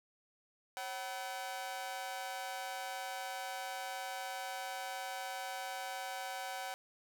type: tone with amplitude modulation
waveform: sawtooth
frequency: 759 Hz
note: F#5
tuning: 44 cents sharp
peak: -32 dBFS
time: 0.77-6.74 s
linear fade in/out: 0 ms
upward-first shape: sine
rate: 217 Hz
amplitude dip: 90%
effects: none